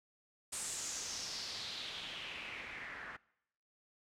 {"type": "noise with low-pass filter sweep", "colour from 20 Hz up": "white", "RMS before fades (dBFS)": -44, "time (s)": [0.52, 3.17], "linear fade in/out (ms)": 10, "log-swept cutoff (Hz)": [8700, 1600], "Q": 3.6, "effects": ["noise-tail reverb RT60 0.8 s tail -23 dB re dry"]}